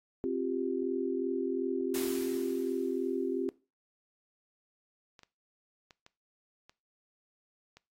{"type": "chord", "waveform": "sine", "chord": "C suspended fourth", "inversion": "none", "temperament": "equal with one note detuned", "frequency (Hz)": [264.5, 349.2, 392], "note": ["C4", "F4", "G4"], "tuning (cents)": [19, 0, 0], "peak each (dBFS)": -34, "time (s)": [0.24, 3.49], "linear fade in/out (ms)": 0}
{"type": "noise with exponential decay", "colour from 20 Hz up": "white", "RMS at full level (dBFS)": -38, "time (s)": [1.94, 3.46], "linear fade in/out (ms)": 5, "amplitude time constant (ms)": 330}
{"type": "clicks", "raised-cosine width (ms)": 0.2, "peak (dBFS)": -35, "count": 6, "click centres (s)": [5.192, 5.233, 5.908, 6.064, 6.695, 7.77]}
{"effects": ["noise-tail reverb RT60 0.3 s tail -20 dB re dry", "AAC 48 kbps"]}